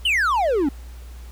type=exponential sweep; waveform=triangle; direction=down; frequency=3136 to 261.6 Hz; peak=-15 dBFS; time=0.05-0.69 s; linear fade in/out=5 ms; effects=added 60 Hz sine -35 dBFS peak until 1.31 s + pink hiss -50 dBFS RMS until 1.31 s